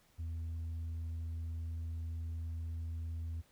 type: tone with tanh clipping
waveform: sine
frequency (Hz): 82.1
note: E2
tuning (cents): -6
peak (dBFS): -38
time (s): 0.18-3.42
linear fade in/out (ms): 20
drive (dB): 2
effects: pink hiss -69 dBFS RMS until 3.51 s